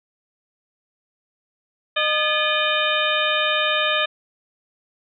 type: harmonic tone with a mistuned harmonic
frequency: 611 Hz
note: D#5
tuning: 32 cents flat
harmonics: 1 / 2 / 3 / 4 / 5 / 6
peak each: -25 / -25 / -25 / -25 / -25 / -25 dBFS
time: 1.96-4.06 s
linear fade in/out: 10 ms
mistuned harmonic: 3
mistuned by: -110 cents
effects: none